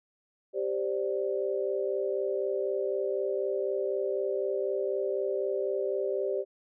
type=chord; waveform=sine; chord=G suspended fourth; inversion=none; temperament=equal; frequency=392 / 523.3 / 587.3 Hz; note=G4 / C5 / D5; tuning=0 / 0 / 0 cents; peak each=-30 / -33 / -33 dBFS; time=0.53-6.45 s; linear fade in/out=50 ms; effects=none